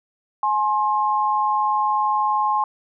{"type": "tone pair together", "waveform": "sine", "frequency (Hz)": [843.2, 1063], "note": ["G#5", "C6"], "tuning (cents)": [26, 27], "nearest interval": "major third", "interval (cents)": 401, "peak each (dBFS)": -20, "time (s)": [0.43, 2.64], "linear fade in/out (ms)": 2, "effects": []}